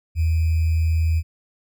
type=tone with sample-and-hold; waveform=sine; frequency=81 Hz; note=E2; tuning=30 cents flat; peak=-16 dBFS; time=0.15-1.23 s; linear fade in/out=50 ms; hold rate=2450 Hz; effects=none